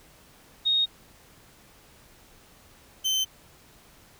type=tone pair in turn; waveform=sine / 30% pulse; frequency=3729 / 3083 Hz; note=A#7 / G7; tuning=0 / -29 cents; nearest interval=minor third; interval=329 cents; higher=first; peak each=-20 dBFS; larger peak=neither; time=0.65-0.86 / 3.04-3.25 s; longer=neither; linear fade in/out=20 ms; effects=pink hiss -55 dBFS RMS until 4.19 s